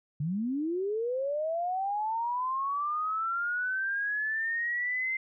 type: linear sweep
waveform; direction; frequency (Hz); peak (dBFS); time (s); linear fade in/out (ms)
sine; up; 138.59 to 2088; -28; 0.2-5.17; 5
effects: none